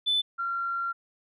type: tone pair in turn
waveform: sine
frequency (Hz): 3506 / 1375.4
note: A7 / F6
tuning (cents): -7 / -27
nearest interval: octave + major third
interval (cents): 1620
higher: first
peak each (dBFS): -21 / -27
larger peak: first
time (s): 0.06-0.22 / 0.38-0.93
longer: second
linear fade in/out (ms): 20
effects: tanh soft clip ceiling -18 dBFS